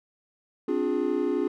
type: chord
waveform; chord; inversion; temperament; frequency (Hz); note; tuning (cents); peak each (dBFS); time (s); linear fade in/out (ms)
triangle; D half-diminished seventh; third; equal with one note detuned; 261.6 / 293.7 / 355.7 / 415.3; C4 / D4 / F4 / Ab4; 0 / 0 / +32 / 0; -29 / -27 / -26 / -27; 0.68-1.48; 5
effects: none